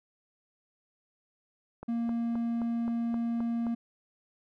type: click train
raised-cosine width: 1 ms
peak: -27 dBFS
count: 8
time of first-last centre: 1.83-3.667 s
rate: 3.81 Hz
type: tone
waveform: triangle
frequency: 233.1 Hz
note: A#3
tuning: in tune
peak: -26 dBFS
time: 1.88-3.75 s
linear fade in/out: 10 ms
effects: none